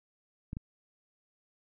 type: clicks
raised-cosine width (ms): 5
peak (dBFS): -25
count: 2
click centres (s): 0.531 / 0.569
effects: none